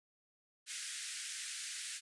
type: band-pass noise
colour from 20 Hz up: white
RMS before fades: -44 dBFS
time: 0.66-2.01 s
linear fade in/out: 50 ms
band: 1500 to 10000 Hz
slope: 48 dB/octave
effects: resampled to 24000 Hz